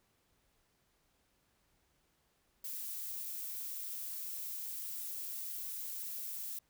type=noise; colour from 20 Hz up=violet; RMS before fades=-42 dBFS; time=2.64-6.59 s; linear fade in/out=5 ms; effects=pink hiss -75 dBFS RMS until 6.69 s